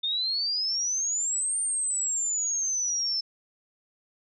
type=exponential two-way sweep; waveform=sine; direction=up then down; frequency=3610 to 8930 to 5260 Hz; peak=-25 dBFS; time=0.03-3.21 s; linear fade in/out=10 ms; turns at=1.59 s; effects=none